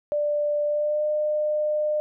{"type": "tone with pitch glide", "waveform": "sine", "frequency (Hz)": [590, 604.1], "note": ["D5", "D5"], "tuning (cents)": [8, 49], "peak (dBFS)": -21, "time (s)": [0.12, 2], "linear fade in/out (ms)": 0, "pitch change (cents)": 41, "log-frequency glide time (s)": [0.65, 1.05], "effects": []}